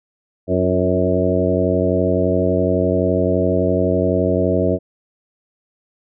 harmonic tone with a mistuned harmonic, 91.8 Hz, F#2, 13 cents flat, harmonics 1 / 2 / 3 / 4 / 5 / 6 / 7, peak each -22 / -22 / -22 / -22 / -22 / -22 / -22 dBFS, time 0.47-4.79 s, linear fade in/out 50 ms, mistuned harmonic 4, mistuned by -43 cents, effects none

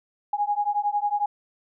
sine beating tone pair, 820 / 831 Hz, G#5 / G#5, -22 / +1 cents, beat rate 11 Hz, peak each -25 dBFS, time 0.33-1.26 s, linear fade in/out 5 ms, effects none

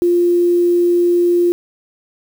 sine tone with quantisation, 349.2 Hz, F4, in tune, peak -10 dBFS, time 0.02-1.52 s, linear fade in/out 0 ms, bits 6, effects none

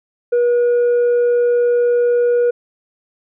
sine tone with tanh clipping, 481.9 Hz, B4, 43 cents flat, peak -12 dBFS, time 0.32-2.51 s, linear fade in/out 10 ms, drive 2 dB, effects none

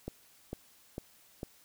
click train, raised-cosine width 2 ms, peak -24 dBFS, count 4, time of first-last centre 0.08-1.431 s, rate 2.22 Hz, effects white hiss -62 dBFS RMS until 1.64 s

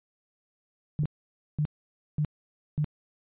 sine tone bursts, 150.1 Hz, D3, 38 cents sharp, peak -23 dBFS, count 4, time 0.99-2.844 s, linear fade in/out 0 ms, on 66 ms, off 530 ms
click, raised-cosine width 3 ms, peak -23 dBFS, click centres 1.035 s
effects resampled to 8000 Hz

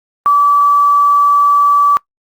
sine tone with quantisation, 1153 Hz, D6, 32 cents flat, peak -6 dBFS, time 0.26-1.97 s, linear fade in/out 0 ms, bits 6, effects noise-tail reverb RT60 0.1 s tail -23 dB re dry + Opus 32 kbps

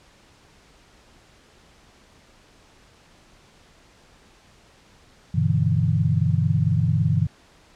sine chord, E minor seventh, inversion first, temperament equal with one note detuned, 98 / 122.9 / 146.83 / 164.81 Hz, G2 / B2 / D3 / E3, 0 / -8 / 0 / 0 cents, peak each -23 dBFS, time 5.34-7.27 s, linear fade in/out 10 ms, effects pink hiss -54 dBFS RMS until 7.75 s + low-pass 7000 Hz 12 dB/octave

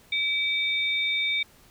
sine tone pair together, 2300 / 3651 Hz, D7 / A#7, -37 / -37 cents, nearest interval minor sixth, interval 800 cents, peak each -25 / -27 dBFS, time 0.12-1.43 s, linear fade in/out 5 ms, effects pink hiss -56 dBFS RMS until 1.7 s

